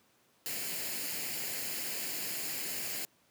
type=noise with comb filter; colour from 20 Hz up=white; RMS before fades=-37 dBFS; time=0.46-3.05 s; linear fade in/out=0 ms; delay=0.42 ms; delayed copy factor=+0.55; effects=pink hiss -68 dBFS RMS until 3.3 s + high-pass 150 Hz 12 dB/octave